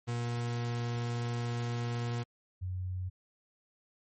40% pulse / sine tone pair in turn, 119.1 / 91.91 Hz, A#2 / F#2, +38 / -11 cents, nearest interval major third, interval 449 cents, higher first, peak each -31 / -33 dBFS, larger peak first, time 0.07-2.24 / 2.61-3.1 s, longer first, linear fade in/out 20 ms, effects MP3 32 kbps

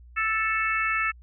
harmonic tone, 440 Hz, A4, in tune, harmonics 3 / 4 / 5 / 6, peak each -27 / -28 / -29 / -30 dBFS, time 0.16-1.12 s, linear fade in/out 20 ms, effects added 60 Hz sine -46 dBFS peak until 1.22 s

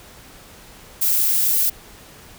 violet noise, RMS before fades -18 dBFS, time 1.01-1.7 s, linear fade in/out 10 ms, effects pink hiss -44 dBFS RMS until 2.38 s

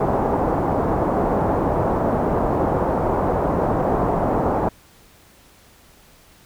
white low-pass noise, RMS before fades -20 dBFS, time 0-4.69 s, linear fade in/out 5 ms, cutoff 880 Hz, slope 24 dB/octave, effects pink hiss -51 dBFS RMS until 6.45 s

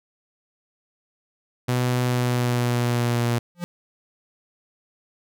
sawtooth tone with pitch glide, 124.3 to 119.1 Hz, B2 to A#2, +12 to +38 cents, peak -16 dBFS, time 1.68-3.39 s, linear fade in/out 10 ms, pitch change -74 cents, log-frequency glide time 2.02-3.24 s
square tone with exponential growth, 174.8 Hz, F3, 2 cents sharp, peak -23 dBFS, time 3.55-3.64 s, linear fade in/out 0 ms, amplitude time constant 18 ms
effects none

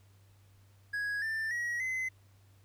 triangle tone with pitch steps, 1661.2 / 1780.4 / 1908.2 / 2045 Hz, G#6 / A6 / A#6 / C7, 0 / +20 / +40 / -40 cents, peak -30 dBFS, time 0.93-2.09 s, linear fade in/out 10 ms, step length 290 ms, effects added 98 Hz sine -59 dBFS peak until 2.64 s + pink hiss -69 dBFS RMS until 2.64 s

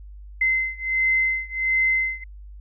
sine beating tone pair, 2063 / 2064.4 Hz, C7 / C7, -25 / -24 cents, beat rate 1.4 Hz, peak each -22 / -23 dBFS, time 0.41-2.24 s, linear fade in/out 5 ms, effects added 50 Hz sine -38 dBFS peak until 2.6 s

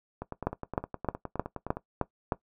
two click trains, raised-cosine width 1 ms, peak -12 / -21 dBFS, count 7 / 16, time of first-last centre 0.47-2.322 / 0.22-1.77 s, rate 3.24 / 9.68 Hz, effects noise-tail reverb RT60 0.1 s tail -17 dB re dry

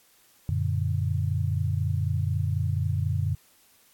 sine chord, Gb augmented, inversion none, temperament equal, 92.5 / 116.54 / 146.83 Hz, Gb2 / Bb2 / D3, 0 / 0 / 0 cents, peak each -26 / -29 / -29 dBFS, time 0.49-3.35 s, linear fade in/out 0 ms, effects white hiss -60 dBFS RMS until 3.93 s + AAC 64 kbps

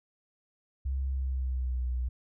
sine tone with pitch glide, 66.8 to 61.97 Hz, C2 to B1, +36 to +7 cents, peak -28 dBFS, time 0.85-2.09 s, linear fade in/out 10 ms, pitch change -129 cents, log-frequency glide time 1.08-1.86 s, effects none

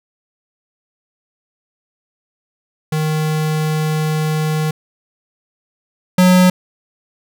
square tone pair in turn, 155.2 / 182.53 Hz, D#3 / F#3, -4 / -23 cents, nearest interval minor third, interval 281 cents, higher second, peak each -16 / -8 dBFS, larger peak second, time 2.92-4.71 / 6.18-6.5 s, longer first, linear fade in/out 5 ms, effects none

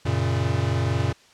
square chord, F# major, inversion none, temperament equal, 92.5 / 116.54 / 138.59 Hz, F#2 / A#2 / C#3, 0 / 0 / 0 cents, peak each -26 / -25 / -28 dBFS, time 0.05-1.13 s, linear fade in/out 10 ms, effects white hiss -54 dBFS RMS until 1.33 s + low-pass 6000 Hz 12 dB/octave

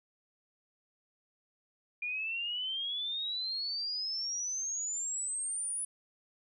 sine exponential sweep, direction up, 2410 to 9956 Hz, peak -33 dBFS, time 2.02-5.85 s, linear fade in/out 5 ms, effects none

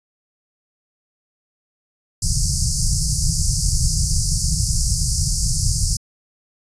pink band-stop noise, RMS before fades -18 dBFS, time 2.22-5.97 s, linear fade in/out 5 ms, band 170 to 4700 Hz, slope 96 dB/octave, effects resampled to 22050 Hz

